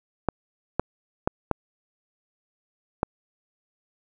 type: clicks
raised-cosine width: 1 ms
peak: -7 dBFS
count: 5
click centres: 0.287 / 0.796 / 1.275 / 1.513 / 3.031 s
effects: none